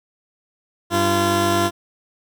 15% pulse tone pair together, 97.8 / 343.1 Hz, G2 / F4, -4 / -31 cents, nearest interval octave + minor seventh, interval 2173 cents, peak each -16 / -11 dBFS, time 0.9-1.71 s, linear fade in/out 50 ms, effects none

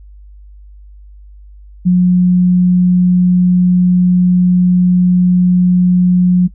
sine tone, 180 Hz, F#3, 47 cents flat, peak -6 dBFS, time 1.85-6.48 s, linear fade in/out 20 ms, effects noise-tail reverb RT60 0.1 s tail -23 dB re dry + added 50 Hz sine -34 dBFS peak until 6.54 s

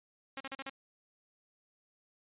5% pulse tone bursts, 270 Hz, C#4, 45 cents flat, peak -28 dBFS, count 5, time 0.37-0.696 s, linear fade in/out 2 ms, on 34 ms, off 39 ms, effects resampled to 8000 Hz

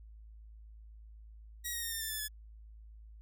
5% pulse tone with pitch steps, 1907 / 1873.2 / 1839.9 / 1807.3 / 1775.2 / 1743.7 / 1712.7 Hz, A#6 / A#6 / A#6 / A6 / A6 / A6 / A6, +39 / +8 / -23 / +46 / +15 / -16 / -47 cents, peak -26 dBFS, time 1.64-2.284 s, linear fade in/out 20 ms, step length 92 ms, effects added 54 Hz sine -50 dBFS peak until 3.21 s

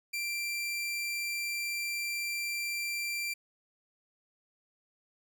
sawtooth tone, 2358 Hz, D7, 6 cents sharp, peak -29 dBFS, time 0.13-3.34 s, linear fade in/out 10 ms, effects none

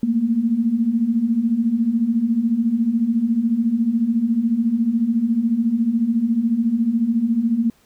sine beating tone pair, 220 / 234 Hz, A3 / A#3, 0 / +7 cents, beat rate 14 Hz, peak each -22 / -17 dBFS, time 0.03-7.7 s, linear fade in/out 2 ms, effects pink hiss -58 dBFS RMS until 7.85 s

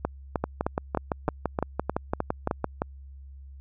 two click trains, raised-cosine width 1 ms, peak -11 / -11 dBFS, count 10 / 14, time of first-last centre 0.05-2.819 / 0.44-2.643 s, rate 3.25 / 5.9 Hz, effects added 68 Hz sine -42 dBFS peak until 3.6 s

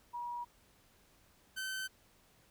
sine / sawtooth tone pair in turn, 960 / 1534.9 Hz, B5 / G6, -49 / -37 cents, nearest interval minor sixth, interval 812 cents, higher second, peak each -38 / -34 dBFS, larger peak second, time 0.13-0.45 / 1.56-1.88 s, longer neither, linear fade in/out 20 ms, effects pink hiss -67 dBFS RMS until 2.5 s

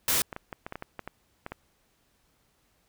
white noise, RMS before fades -25 dBFS, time 0.08-0.22 s, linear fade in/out 2 ms
clicks, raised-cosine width 0.5 ms, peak -21 dBFS, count 11, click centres 0.328 / 0.364 / 0.528 / 0.665 / 0.724 / 0.756 / 0.824 / 0.993 / 1.076 / 1.464 / 1.52 s
effects pink hiss -69 dBFS RMS until 2.88 s

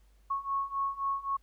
sine beating tone pair, 1099 / 1102.8 Hz, C#6 / C#6, -15 / -9 cents, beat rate 3.8 Hz, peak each -34 / -32 dBFS, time 0.3-1.37 s, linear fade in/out 10 ms, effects added 50 Hz sine -59 dBFS peak until 1.42 s + pink hiss -72 dBFS RMS until 1.42 s

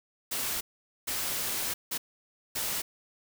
white noise bursts at uneven times, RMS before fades -32 dBFS, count 4, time 0.31-0.61 / 1.07-1.74 / 1.91-1.98 / 2.55-2.82 s, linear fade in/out 10 ms, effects none

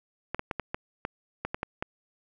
clicks, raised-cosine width 0.5 ms, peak -15 dBFS, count 10, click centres 0.346 / 0.394 / 0.512 / 0.597 / 0.745 / 1.051 / 1.45 / 1.545 / 1.631 / 1.825 s, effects none

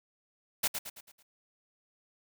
white noise with echo, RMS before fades -28 dBFS, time 0.63-0.68 s, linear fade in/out 10 ms, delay 110 ms, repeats 5, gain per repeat -7 dB, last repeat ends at 1.23 s, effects none

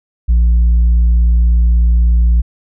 sine tone, 58.2 Hz, A#1, 2 cents flat, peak -4 dBFS, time 0.28-2.42 s, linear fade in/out 20 ms, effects tanh soft clip ceiling -6 dBFS

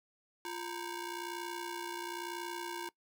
sawtooth ring-modulated tone, 637 Hz, D#5, 41 cents sharp, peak -32 dBFS, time 0.45-2.89 s, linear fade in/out 2 ms, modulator 288 Hz, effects noise-tail reverb RT60 0.1 s tail -21 dB re dry

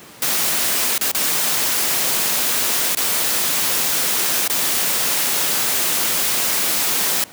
white noise with dropouts, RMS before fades -19 dBFS, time 0.22-7.24 s, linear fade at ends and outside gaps 2 ms, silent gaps 0.98-1.011 / 1.116-1.147 / 2.95-2.971 / 4.478-4.498 s, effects pink hiss -41 dBFS RMS until 7.32 s + high-pass 150 Hz 12 dB/octave

